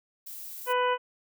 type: noise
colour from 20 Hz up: violet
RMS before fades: -41 dBFS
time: 0.26-0.73 s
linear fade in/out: 10 ms
type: harmonic tone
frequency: 497 Hz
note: B4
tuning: 11 cents sharp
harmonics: 1 / 2 / 3 / 4 / 5 / 6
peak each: -27 / -26 / -33 / -39 / -39 / -38 dBFS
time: 0.66-0.98 s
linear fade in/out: 50 ms
effects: none